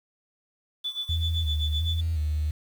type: tone with tremolo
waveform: sine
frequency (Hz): 3476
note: A7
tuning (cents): -22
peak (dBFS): -26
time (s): 0.84-2.01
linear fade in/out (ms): 10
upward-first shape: sine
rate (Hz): 7.8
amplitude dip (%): 85
type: tone with vibrato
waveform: sine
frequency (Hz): 79.1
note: D#2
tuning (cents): +29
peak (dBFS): -23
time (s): 1.09-2.51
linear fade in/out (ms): 5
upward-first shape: square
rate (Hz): 1.4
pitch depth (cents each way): 66
effects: tanh soft clip ceiling -17 dBFS + 8-bit